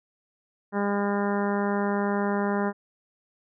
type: harmonic tone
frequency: 202.2 Hz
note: G#3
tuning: 46 cents flat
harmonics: 1 / 2 / 3 / 4 / 5 / 6 / 7 / 8 / 9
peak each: -26 / -29 / -33 / -33 / -34 / -40 / -37 / -40 / -40 dBFS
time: 0.72-2.73 s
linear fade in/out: 50 ms
effects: none